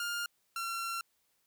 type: tone pair in turn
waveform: sawtooth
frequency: 1408 / 1363.2 Hz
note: F6 / F6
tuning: +14 / -42 cents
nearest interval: minor second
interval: 56 cents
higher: first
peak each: -30 / -31 dBFS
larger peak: first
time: 0-0.26 / 0.56-1.01 s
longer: second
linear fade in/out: 2 ms
effects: white hiss -75 dBFS RMS until 1.46 s